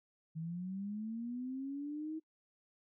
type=linear sweep; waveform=sine; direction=up; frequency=156.9 to 320 Hz; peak=-38 dBFS; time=0.35-2.2 s; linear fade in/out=20 ms; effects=noise-tail reverb RT60 0.1 s tail -25 dB re dry